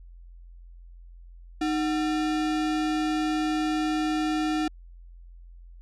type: tone with sample-and-hold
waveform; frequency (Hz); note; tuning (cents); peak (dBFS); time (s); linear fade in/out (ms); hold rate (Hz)
sine; 309.1; D#4; -11; -23; 1.61-4.68; 5; 1050
effects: added 43 Hz sine -44 dBFS peak until 5.81 s + low-pass 6000 Hz 12 dB/octave